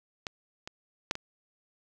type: clicks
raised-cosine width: 0.2 ms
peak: -17 / -22 / -10 / -19 dBFS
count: 4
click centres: 0.268 / 0.675 / 1.111 / 1.154 s
effects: none